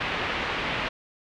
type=low-pass noise; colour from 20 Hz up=white; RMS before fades=-29 dBFS; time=0-0.89 s; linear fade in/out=10 ms; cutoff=2900 Hz; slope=24 dB/octave; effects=none